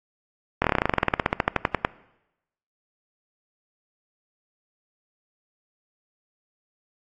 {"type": "slowing click train", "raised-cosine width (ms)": 0.5, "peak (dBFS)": -4, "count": 24, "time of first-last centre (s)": [0.62, 1.849], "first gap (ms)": 23, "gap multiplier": 1.07, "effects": ["noise-tail reverb RT60 0.9 s tail -20 dB re dry", "AAC 32 kbps"]}